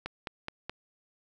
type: click train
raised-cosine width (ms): 0.3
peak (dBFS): -19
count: 4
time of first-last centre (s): 0.06-0.696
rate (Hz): 4.72
effects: none